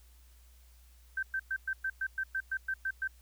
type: tone bursts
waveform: sine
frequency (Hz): 1555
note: G6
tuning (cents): -14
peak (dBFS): -30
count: 12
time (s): 1.17-3.076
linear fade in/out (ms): 5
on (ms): 58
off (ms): 110
effects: added 60 Hz sine -56 dBFS peak until 3.21 s + white hiss -66 dBFS RMS until 3.21 s